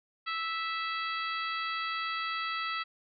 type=harmonic tone; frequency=657 Hz; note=E5; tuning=6 cents flat; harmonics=2 / 3 / 4 / 5 / 6 / 7; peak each=-34 / -38 / -40 / -42 / -44 / -45 dBFS; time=0.26-2.84 s; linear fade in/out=20 ms; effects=none